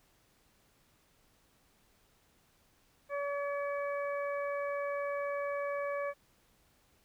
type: harmonic tone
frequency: 569 Hz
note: C#5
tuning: 45 cents sharp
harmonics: 1 / 2 / 3 / 4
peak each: -34 / -40 / -44 / -46 dBFS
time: 3.09-6.14 s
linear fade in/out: 50 ms
effects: pink hiss -69 dBFS RMS until 7.04 s